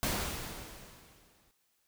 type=noise with exponential decay; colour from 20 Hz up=pink; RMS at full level=-30 dBFS; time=0.03-1.51 s; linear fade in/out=0 ms; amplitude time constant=320 ms; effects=white hiss -75 dBFS RMS until 1.87 s